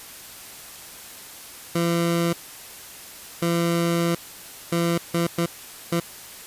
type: tone bursts at uneven times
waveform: 20% pulse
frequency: 169.7 Hz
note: F3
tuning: 49 cents flat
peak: -15 dBFS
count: 6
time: 1.75-2.33 / 3.42-4.15 / 4.72-4.98 / 5.14-5.27 / 5.38-5.46 / 5.92-6 s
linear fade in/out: 5 ms
effects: white hiss -41 dBFS RMS until 6.46 s + resampled to 32000 Hz